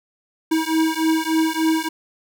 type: beating tone pair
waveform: square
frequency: 318.6 / 322 Hz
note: D#4 / E4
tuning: +41 / -41 cents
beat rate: 3.4 Hz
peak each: -21 dBFS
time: 0.51-1.89 s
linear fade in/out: 10 ms
effects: none